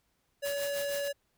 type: tone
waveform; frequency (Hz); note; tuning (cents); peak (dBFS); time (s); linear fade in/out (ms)
square; 567; C#5; +39; -32; 0.42-1.13; 20
type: noise with tremolo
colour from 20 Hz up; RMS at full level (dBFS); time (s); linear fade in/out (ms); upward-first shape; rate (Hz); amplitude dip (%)
white; -39; 0.44-1.09; 20; triangle; 6.4; 80
effects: pink hiss -75 dBFS RMS until 1.37 s